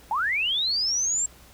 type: linear sweep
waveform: sine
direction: up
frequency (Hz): 806 to 7560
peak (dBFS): -22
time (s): 0.11-1.26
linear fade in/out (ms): 2
effects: added 60 Hz sine -54 dBFS peak until 1.53 s + pink hiss -52 dBFS RMS until 1.53 s